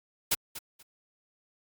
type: noise with echo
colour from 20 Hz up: white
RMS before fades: -25 dBFS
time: 0.31-0.35 s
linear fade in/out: 10 ms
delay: 240 ms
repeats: 2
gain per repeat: -14 dB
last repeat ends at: 0.83 s
effects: Opus 48 kbps